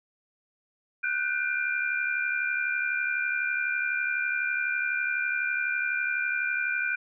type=tone cluster; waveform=sine; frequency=1470 / 1542 / 2390 Hz; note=F#6 / G6 / D7; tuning=-12 / -29 / +30 cents; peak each=-30 dBFS; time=1.03-6.96 s; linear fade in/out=10 ms; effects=none